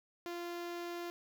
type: tone with notch filter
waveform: sawtooth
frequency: 346.3 Hz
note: F4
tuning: 15 cents flat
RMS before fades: -42 dBFS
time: 0.26-1.1 s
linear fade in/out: 0 ms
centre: 8900 Hz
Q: 1.4
effects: none